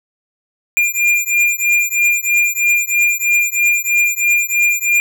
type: beating tone pair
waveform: square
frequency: 2400 / 2403.1 Hz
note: D7 / D7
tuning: +37 / +39 cents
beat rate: 3.1 Hz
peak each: -16 / -16 dBFS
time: 0.77-5 s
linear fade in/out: 0 ms
effects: none